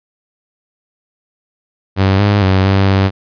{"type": "tone with pitch steps", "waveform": "sawtooth", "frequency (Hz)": [96.4, 102.2, 94.8, 97.4, 96.8], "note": ["G2", "G#2", "F#2", "G2", "G2"], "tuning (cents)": [-28, -27, 43, -11, -21], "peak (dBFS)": -5, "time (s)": [1.96, 3.11], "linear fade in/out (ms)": 50, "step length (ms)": 230, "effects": ["resampled to 11025 Hz"]}